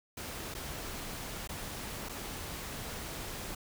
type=noise with dropouts; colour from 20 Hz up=pink; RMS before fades=-41 dBFS; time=0.17-3.55 s; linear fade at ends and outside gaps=5 ms; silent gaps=0.542-0.548 / 1.475-1.49 / 2.089-2.093 s; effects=none